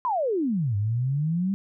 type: exponential two-way sweep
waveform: sine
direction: down then up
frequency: 1046.5 to 98.9 to 200.8 Hz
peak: -22 dBFS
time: 0.05-1.54 s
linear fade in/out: 0 ms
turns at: 0.76 s
effects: none